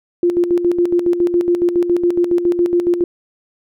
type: tone with tremolo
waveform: sine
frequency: 349.2 Hz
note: F4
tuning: in tune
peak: -10 dBFS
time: 0.23-3.04 s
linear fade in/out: 2 ms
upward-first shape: square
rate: 7.2 Hz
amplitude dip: 60%
effects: none